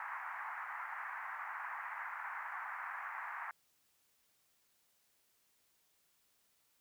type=band-pass noise; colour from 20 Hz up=pink; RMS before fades=-44 dBFS; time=0-3.51 s; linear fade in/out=2 ms; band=850 to 2000 Hz; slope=48 dB/octave; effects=white hiss -75 dBFS RMS until 6.8 s